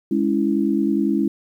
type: chord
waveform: sine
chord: C# minor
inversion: second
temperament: equal with one note detuned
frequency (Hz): 207.7 / 279.8 / 329.6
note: G#3 / C#4 / E4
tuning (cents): 0 / +16 / 0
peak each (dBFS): -21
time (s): 0.11-1.28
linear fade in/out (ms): 5
effects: 9-bit